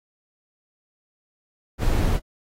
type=noise; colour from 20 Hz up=brown; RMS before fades=-20 dBFS; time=1.78-2.2 s; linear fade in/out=50 ms; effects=AAC 48 kbps